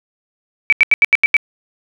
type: tone bursts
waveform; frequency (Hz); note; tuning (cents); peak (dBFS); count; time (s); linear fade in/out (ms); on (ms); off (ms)
sine; 2304; D7; -34; -6; 7; 0.7-1.367; 0; 25; 82
effects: none